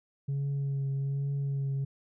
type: tone with vibrato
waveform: sine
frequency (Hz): 138.59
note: C#3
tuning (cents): 0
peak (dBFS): -26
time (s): 0.28-1.85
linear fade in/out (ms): 10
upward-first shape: triangle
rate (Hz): 1.2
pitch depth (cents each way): 25
effects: tanh soft clip ceiling -27 dBFS